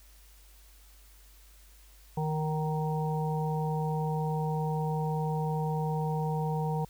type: harmonic tone with a mistuned harmonic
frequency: 155.56 Hz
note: D#3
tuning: in tune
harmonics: 1 / 3 / 5 / 6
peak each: -29 / -36 / -37 / -38 dBFS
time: 2.17-6.85 s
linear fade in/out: 5 ms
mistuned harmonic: 5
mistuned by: -18 cents
effects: added 50 Hz sine -54 dBFS peak until 6.89 s + white hiss -60 dBFS RMS until 6.89 s